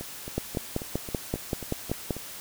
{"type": "two click trains", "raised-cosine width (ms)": 2, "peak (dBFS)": [-13, -23], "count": [10, 9], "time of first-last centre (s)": [[0.38, 2.107], [0.01, 2.166]], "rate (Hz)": [5.21, 3.71], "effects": ["white hiss -41 dBFS RMS until 2.4 s"]}